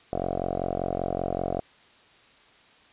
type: tone with low-pass filter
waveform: 5% pulse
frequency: 45.17 Hz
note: F#1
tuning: 41 cents flat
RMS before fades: -29 dBFS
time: 0.13-1.6 s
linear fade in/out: 0 ms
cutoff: 710 Hz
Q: 7.3
effects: white hiss -56 dBFS RMS until 2.92 s + resampled to 8000 Hz